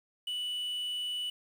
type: tone with quantisation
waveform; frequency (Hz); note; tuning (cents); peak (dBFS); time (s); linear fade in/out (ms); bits
triangle; 2960; F#7; 0; -31; 0.27-1.3; 5; 9
effects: none